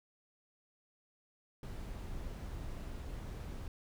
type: noise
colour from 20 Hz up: brown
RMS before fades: -43 dBFS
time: 1.63-3.68 s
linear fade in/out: 2 ms
effects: none